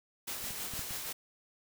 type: noise with tremolo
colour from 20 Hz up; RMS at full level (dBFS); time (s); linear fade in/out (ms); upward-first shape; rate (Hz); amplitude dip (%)
white; -38; 0.27-1.13; 10; sine; 6.3; 35
type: clicks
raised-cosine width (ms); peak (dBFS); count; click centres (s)
5; -39 / -37 / -33 / -31 / -35; 5; 0.441 / 0.507 / 0.737 / 0.793 / 0.909
effects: none